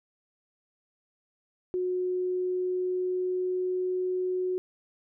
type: tone with pitch glide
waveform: sine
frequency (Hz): 364.5 to 367.2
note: F#4 to F#4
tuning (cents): -26 to -13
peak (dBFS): -26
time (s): 1.74-4.58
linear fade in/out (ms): 0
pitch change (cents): +13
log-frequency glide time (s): 1.87-4
effects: none